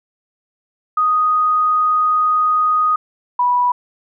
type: tone pair in turn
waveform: sine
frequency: 1244.5 / 981.3 Hz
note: D#6 / B5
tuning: 0 / -11 cents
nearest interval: major third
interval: 411 cents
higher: first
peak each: -12 dBFS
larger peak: neither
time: 0.97-2.96 / 3.39-3.72 s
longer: first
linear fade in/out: 5 ms
effects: none